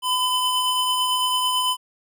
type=tone pair together; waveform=square; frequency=1009 / 3036 Hz; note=B5 / F#7; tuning=+37 / +44 cents; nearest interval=octave + perfect fifth; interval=1907 cents; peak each=-23 / -23 dBFS; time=0.02-1.77 s; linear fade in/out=50 ms; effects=none